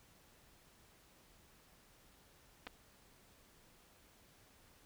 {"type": "clicks", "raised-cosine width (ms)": 0.3, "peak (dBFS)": -30, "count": 2, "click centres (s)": [2.668, 2.672], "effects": ["pink hiss -66 dBFS RMS until 4.85 s"]}